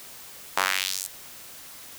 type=tone with high-pass filter sweep; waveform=sawtooth; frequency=94.6 Hz; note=F#2; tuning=39 cents sharp; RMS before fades=-27 dBFS; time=0.57-1.07 s; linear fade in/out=5 ms; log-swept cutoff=930 to 8900 Hz; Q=1.6; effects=white hiss -44 dBFS RMS until 1.98 s